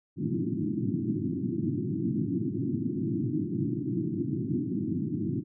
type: band-pass noise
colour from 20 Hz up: white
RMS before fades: -30 dBFS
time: 0.16-5.44 s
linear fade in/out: 50 ms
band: 100 to 350 Hz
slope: 96 dB/octave
effects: none